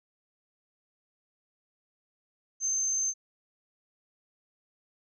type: tone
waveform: sine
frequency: 6272 Hz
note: G8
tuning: in tune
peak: -26 dBFS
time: 2.6-3.14 s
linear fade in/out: 50 ms
effects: none